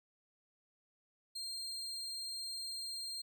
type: tone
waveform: 35% pulse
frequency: 4193 Hz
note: C8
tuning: 3 cents sharp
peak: -39 dBFS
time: 1.35-3.22 s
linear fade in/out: 10 ms
effects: none